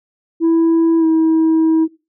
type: tone with pitch glide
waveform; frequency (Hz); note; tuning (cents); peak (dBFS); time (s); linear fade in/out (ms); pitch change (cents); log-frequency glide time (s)
sine; 329.6 to 321.5; E4 to E4; 0 to -43; -7; 0.4-1.88; 50; -43; 0.99-1.05
effects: noise-tail reverb RT60 0.3 s tail -20 dB re dry + tanh soft clip ceiling -9 dBFS